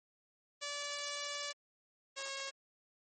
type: tone pair in turn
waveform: 5% pulse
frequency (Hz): 578 / 545.6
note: D5 / C#5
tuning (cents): -28 / -28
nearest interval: minor second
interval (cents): 100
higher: first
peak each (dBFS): -27 / -28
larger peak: first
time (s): 0.61-1.53 / 2.16-2.51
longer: first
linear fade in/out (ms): 20
effects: MP3 32 kbps